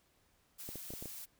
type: noise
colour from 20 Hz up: blue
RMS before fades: -47 dBFS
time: 0.58-1.26 s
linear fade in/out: 20 ms
type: clicks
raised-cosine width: 2 ms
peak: -32 dBFS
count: 6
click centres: 0.69 / 0.757 / 0.905 / 0.937 / 1.025 / 1.057 s
effects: pink hiss -72 dBFS RMS until 1.39 s